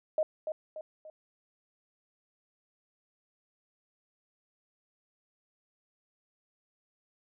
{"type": "tone with echo", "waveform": "sine", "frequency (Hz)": 622.3, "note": "D#5", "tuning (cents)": 0, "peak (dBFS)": -24, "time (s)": [0.18, 0.23], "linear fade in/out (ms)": 2, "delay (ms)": 290, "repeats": 3, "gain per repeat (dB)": -7, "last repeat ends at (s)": 1.1, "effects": []}